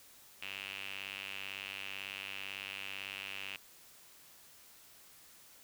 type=tone with band-pass filter; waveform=sawtooth; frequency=98 Hz; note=G2; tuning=in tune; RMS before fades=-44 dBFS; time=0.42-3.56 s; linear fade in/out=0 ms; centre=2700 Hz; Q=6; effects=white hiss -59 dBFS RMS until 5.63 s